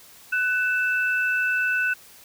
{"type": "tone pair together", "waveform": "sine", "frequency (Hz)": [1495.4, 2637], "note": ["F#6", "E7"], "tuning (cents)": [18, 0], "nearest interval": "minor seventh", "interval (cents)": 982, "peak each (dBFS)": [-21, -27], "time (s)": [0.32, 1.94], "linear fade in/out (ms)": 10, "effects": ["white hiss -49 dBFS RMS until 2.24 s"]}